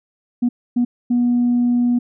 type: tone bursts at uneven times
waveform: sine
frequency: 242.6 Hz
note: B3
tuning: 31 cents flat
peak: -12 dBFS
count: 3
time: 0.42-0.49 / 0.76-0.85 / 1.1-1.99 s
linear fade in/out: 10 ms
effects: tanh soft clip ceiling -10 dBFS